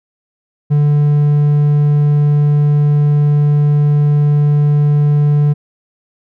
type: tone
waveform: triangle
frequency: 146.83 Hz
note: D3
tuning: in tune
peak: -6 dBFS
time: 0.7-5.54 s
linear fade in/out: 20 ms
effects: none